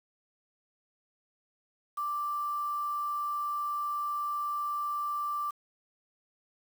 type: tone with quantisation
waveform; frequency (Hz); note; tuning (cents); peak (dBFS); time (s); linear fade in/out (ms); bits
sine; 1176; D6; +2; -30; 1.97-5.51; 10; 8
effects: none